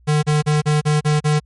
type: tone bursts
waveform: square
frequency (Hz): 150.5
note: D3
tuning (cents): +43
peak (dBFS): -14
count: 7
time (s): 0.07-1.4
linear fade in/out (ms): 20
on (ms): 160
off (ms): 35
effects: added 60 Hz sine -48 dBFS peak until 1.45 s + MP3 48 kbps